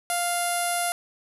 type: tone with low-pass filter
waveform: sawtooth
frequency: 698.5 Hz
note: F5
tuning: in tune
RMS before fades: -26 dBFS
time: 0.1-0.92 s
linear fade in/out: 0 ms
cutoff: 11000 Hz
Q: 8.1
effects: none